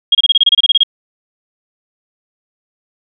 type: tone bursts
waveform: sine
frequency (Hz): 3264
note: G#7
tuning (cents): -31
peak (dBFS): -5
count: 13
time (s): 0.12-0.834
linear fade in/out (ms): 5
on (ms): 30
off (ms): 27
effects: none

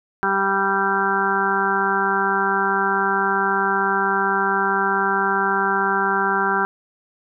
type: harmonic tone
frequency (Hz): 195.5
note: G3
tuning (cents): -4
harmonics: 1 / 2 / 4 / 5 / 6 / 7 / 8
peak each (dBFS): -29 / -25 / -25 / -24 / -29 / -23 / -23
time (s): 0.23-6.65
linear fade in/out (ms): 0
effects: none

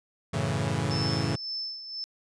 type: chord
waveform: sawtooth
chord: F# minor seventh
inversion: none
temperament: equal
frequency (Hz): 92.5 / 110 / 138.59 / 164.81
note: F#2 / A2 / C#3 / E3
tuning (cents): 0 / 0 / 0 / 0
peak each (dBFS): -30 / -27 / -26 / -28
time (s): 0.33-1.36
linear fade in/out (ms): 10
type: tone with tremolo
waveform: sine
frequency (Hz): 5274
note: E8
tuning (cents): 0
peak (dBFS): -30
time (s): 0.91-2.04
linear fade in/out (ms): 0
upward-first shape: sine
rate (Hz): 1.9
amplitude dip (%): 65
effects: resampled to 22050 Hz

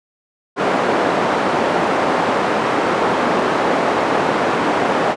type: band-pass noise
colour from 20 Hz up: white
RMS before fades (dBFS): -17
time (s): 0.56-5.16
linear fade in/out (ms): 50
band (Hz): 230 to 920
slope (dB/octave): 12
effects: resampled to 22050 Hz

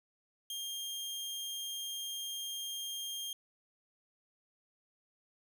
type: tone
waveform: sawtooth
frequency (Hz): 3210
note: G7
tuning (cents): +40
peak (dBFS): -35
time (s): 0.5-3.33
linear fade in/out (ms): 2
effects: none

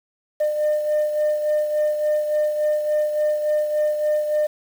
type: beating tone pair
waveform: sine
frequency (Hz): 603 / 606.5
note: D5 / D#5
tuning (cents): +46 / -44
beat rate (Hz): 3.5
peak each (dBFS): -17 / -25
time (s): 0.4-4.47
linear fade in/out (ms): 10
effects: tanh soft clip ceiling -15 dBFS + 7-bit

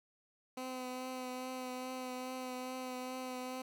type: tone with vibrato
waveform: 15% pulse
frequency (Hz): 255.2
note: C4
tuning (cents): -43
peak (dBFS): -34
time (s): 0.57-3.62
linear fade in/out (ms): 5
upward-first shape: triangle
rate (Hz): 2.4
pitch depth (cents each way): 21
effects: none

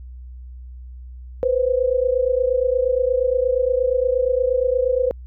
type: tone pair together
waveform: sine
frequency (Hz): 493.9 / 522.4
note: B4 / C5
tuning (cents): 0 / -3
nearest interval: minor second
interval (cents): 97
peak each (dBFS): -19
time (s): 1.43-5.11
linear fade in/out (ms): 0
effects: added 62 Hz sine -34 dBFS peak until 5.26 s

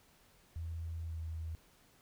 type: tone with pitch glide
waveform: sine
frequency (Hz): 82.41 to 80.9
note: E2 to E2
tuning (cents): 0 to -32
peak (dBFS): -38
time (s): 0.56-1.55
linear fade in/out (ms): 0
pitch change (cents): -32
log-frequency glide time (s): 1.05-1.16
effects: pink hiss -66 dBFS RMS until 2.01 s

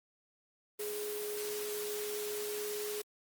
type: tone in noise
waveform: sine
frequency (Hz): 418.4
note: G#4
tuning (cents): +13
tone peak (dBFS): -37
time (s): 0.79-3.02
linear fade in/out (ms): 10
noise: white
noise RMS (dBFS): -42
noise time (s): 0.79-3.02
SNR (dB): +2
effects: high-pass 200 Hz 12 dB/octave + Opus 24 kbps

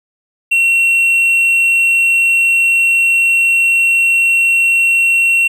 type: tone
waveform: triangle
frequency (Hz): 2726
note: F7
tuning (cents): -43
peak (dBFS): -7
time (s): 0.51-5.48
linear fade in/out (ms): 10
effects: none

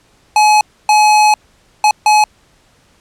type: tone bursts at uneven times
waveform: square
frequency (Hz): 848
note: G#5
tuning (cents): +36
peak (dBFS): -7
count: 4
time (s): 0.36-0.61 / 0.89-1.34 / 1.84-1.91 / 2.06-2.24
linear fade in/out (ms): 2
effects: pink hiss -52 dBFS RMS until 3 s + low-pass 9000 Hz 12 dB/octave

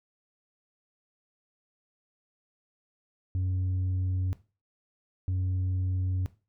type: tone pair in turn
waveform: sine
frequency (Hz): 92.5 / 92.5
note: F#2 / F#2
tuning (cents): 0 / 0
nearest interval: unison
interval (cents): 0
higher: neither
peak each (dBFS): -23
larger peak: neither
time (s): 3.35-4.33 / 5.28-6.26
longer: neither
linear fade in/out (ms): 0
effects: noise-tail reverb RT60 0.3 s tail -18 dB re dry + tanh soft clip ceiling -25 dBFS

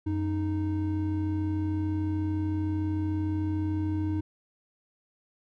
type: tone pair together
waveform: triangle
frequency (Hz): 92.13 / 309.9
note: F#2 / D#4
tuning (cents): -7 / -7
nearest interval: octave + major sixth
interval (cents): 2100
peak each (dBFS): -27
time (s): 0.06-4.21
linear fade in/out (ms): 10
effects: none

